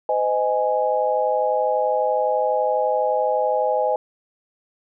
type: chord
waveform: sine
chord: Ab major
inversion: first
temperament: equal with one note detuned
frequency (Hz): 510.4 / 622.3 / 830.6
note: C5 / Eb5 / Ab5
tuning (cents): -43 / 0 / 0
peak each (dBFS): -22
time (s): 0.09-3.96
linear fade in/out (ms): 2
effects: none